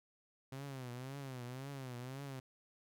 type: tone with vibrato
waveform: sawtooth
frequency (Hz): 130.81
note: C3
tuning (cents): 0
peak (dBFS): -40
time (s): 0.52-2.4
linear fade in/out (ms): 5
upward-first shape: triangle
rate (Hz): 1.9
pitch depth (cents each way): 150
effects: none